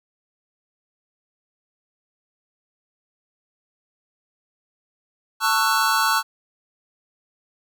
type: chord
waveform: square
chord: F# minor seventh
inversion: first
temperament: just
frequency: 888 / 1110 / 1332 / 1480 Hz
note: A5 / C#6 / E6 / F#6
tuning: +16 / +2 / +18 / 0 cents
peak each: -24 dBFS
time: 5.4-6.23 s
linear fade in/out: 50 ms
effects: none